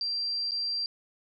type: tone with dropouts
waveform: sine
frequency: 4720 Hz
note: D8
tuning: 8 cents sharp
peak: -28 dBFS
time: 0.01-0.86 s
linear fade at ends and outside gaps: 1 ms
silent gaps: 0.51-0.518 s
effects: none